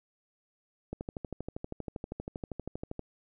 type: click train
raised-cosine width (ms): 2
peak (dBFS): -23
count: 27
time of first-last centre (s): 0.93-2.993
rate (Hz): 12.6
effects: none